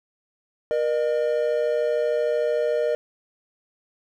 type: tone pair together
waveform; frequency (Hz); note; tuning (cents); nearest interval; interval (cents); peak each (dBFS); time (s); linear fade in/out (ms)
triangle; 473.7 / 607; A#4 / D#5; +28 / -43; major third; 429; -21; 0.71-2.95; 0
effects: none